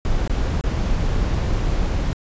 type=noise with dropouts; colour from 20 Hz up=brown; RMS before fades=-20 dBFS; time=0.05-2.13 s; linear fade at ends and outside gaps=0 ms; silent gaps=0.276-0.297 / 0.61-0.639 s; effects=resampled to 16000 Hz